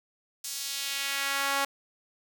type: tone with high-pass filter sweep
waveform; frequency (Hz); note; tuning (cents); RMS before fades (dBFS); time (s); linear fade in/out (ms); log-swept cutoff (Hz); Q
sawtooth; 277.2; C#4; 0; -31; 0.44-1.65; 5; 6300 to 890; 1.1
effects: none